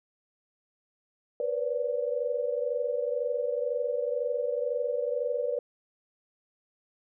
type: tone cluster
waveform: sine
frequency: 483 / 505 / 577 Hz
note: B4 / B4 / D5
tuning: -39 / +39 / -31 cents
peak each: -31 / -32 / -31 dBFS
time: 1.4-5.59 s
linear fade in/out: 2 ms
effects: none